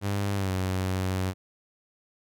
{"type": "tone with pitch glide", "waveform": "sawtooth", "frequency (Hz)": [100.3, 93.58], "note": ["G2", "F#2"], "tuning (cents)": [40, 20], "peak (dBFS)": -22, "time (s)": [0.01, 1.34], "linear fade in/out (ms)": 50, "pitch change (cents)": -120, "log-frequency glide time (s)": [0.35, 0.51], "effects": []}